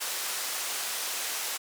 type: band-pass noise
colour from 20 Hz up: white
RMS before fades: -33 dBFS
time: 0-1.58 s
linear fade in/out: 20 ms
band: 500 to 11000 Hz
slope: 12 dB/octave
effects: none